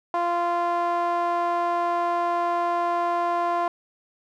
sawtooth tone with band-pass filter, 346.3 Hz, F4, 15 cents flat, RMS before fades -24 dBFS, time 0.14-3.68 s, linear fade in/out 2 ms, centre 870 Hz, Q 6.6, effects none

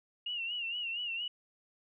sine tone with vibrato, 2817 Hz, F7, 14 cents sharp, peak -34 dBFS, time 0.26-1.28 s, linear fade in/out 5 ms, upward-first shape sine, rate 4.3 Hz, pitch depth 83 cents each way, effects none

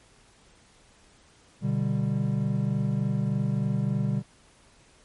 triangle chord, G major, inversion first, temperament equal, 123.47 / 146.83 / 196 Hz, B2 / D3 / G3, 0 / 0 / 0 cents, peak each -26 dBFS, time 1.61-4.23 s, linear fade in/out 50 ms, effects pink hiss -58 dBFS RMS until 5.04 s + MP3 48 kbps

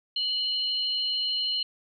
sine tone pair together, 2961 / 4187 Hz, F#7 / C8, +1 / 0 cents, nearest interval tritone, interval 599 cents, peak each -28 dBFS, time 0.16-1.63 s, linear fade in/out 5 ms, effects none

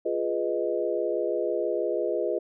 sine chord, F half-diminished seventh, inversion none, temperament equal, 349.2 / 415.3 / 493.9 / 622.3 Hz, F4 / Ab4 / Cb5 / Eb5, 0 / 0 / 0 / 0 cents, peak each -30 dBFS, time 0.05-2.39 s, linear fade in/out 10 ms, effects none

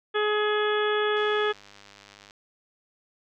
harmonic tone, 421.6 Hz, G#4, 26 cents sharp, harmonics 1 / 2 / 3 / 4 / 5 / 6 / 7 / 8, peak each -24 / -34 / -30 / -30 / -40 / -40 / -41 / -34 dBFS, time 0.14-1.53 s, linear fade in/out 20 ms
click train, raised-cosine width 0.2 ms, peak -31 dBFS, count 116, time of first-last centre 1.17-2.309 s, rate 101 Hz
effects none

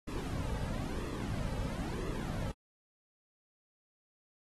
brown noise with flanger, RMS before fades -37 dBFS, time 0.07-2.52 s, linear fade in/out 10 ms, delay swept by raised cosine 1.3 to 2.9 ms, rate 1 Hz, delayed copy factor -0.6, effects AAC 32 kbps

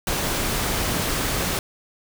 pink noise, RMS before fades -24 dBFS, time 0.07-1.59 s, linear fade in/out 2 ms, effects none

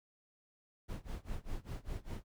brown noise with tremolo, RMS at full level -39 dBFS, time 0.88-2.24 s, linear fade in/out 20 ms, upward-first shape sine, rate 5 Hz, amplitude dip 95%, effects none

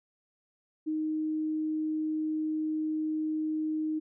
sine tone, 311.1 Hz, D#4, in tune, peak -28 dBFS, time 0.86-4 s, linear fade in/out 20 ms, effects none

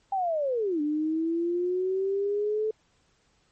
sine linear two-way sweep, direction down then up, 800 to 293.7 to 437.4 Hz, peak -24 dBFS, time 0.12-2.71 s, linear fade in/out 5 ms, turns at 0.81 s, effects pink hiss -67 dBFS RMS until 3.51 s + MP3 32 kbps

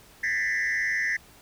sine tone with frequency modulation, 1889 Hz, A#6, 22 cents sharp, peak -21 dBFS, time 0.23-1.17 s, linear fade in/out 10 ms, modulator 102 Hz, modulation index 1.8, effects tanh soft clip ceiling -23 dBFS + pink hiss -53 dBFS RMS until 1.41 s

